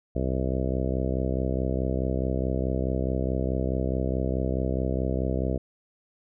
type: harmonic tone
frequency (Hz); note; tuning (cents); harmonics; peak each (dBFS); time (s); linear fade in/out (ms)
64.7; C2; -19; 1 / 2 / 3 / 4 / 5 / 6 / 7 / 8 / 9 / 10; -28 / -31 / -33 / -34 / -35 / -36 / -36 / -37 / -38 / -38; 0.15-5.58; 10
effects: none